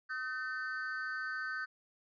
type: tone with amplitude modulation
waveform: triangle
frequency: 1530 Hz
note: G6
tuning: 42 cents flat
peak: -30 dBFS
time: 0.09-1.66 s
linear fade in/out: 20 ms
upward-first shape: sine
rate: 266 Hz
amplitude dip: 95%
effects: resampled to 11025 Hz